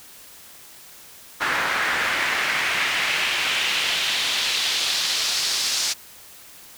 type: noise with band-pass filter sweep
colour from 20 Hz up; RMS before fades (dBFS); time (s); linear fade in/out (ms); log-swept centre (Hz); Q
pink; -23; 1.4-5.94; 20; 1500 to 5300; 1.8
effects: white hiss -45 dBFS RMS until 6.77 s